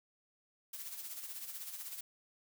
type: noise with tremolo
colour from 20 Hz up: blue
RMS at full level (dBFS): -43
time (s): 0.73-2.01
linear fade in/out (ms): 5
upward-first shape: sine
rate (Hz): 16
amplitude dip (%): 55
effects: none